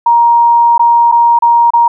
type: tone with dropouts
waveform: sine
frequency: 940 Hz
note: A#5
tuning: 14 cents sharp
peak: -4 dBFS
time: 0.06-1.88 s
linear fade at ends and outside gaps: 5 ms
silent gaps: 0.78-0.794 / 1.116-1.122 / 1.389-1.422 / 1.705-1.735 s
effects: none